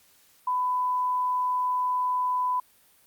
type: tone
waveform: sine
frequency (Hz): 1000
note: B5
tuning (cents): +21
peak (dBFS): -23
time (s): 0.47-2.6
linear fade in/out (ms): 5
effects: white hiss -60 dBFS RMS until 3.06 s + Opus 48 kbps